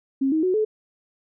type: tone with pitch steps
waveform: sine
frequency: 270 / 315.6 / 368.8 / 431.1 Hz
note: C#4 / D#4 / F#4 / A4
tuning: -45 / +25 / -6 / -35 cents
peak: -18 dBFS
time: 0.21-0.65 s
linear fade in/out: 10 ms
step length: 110 ms
effects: none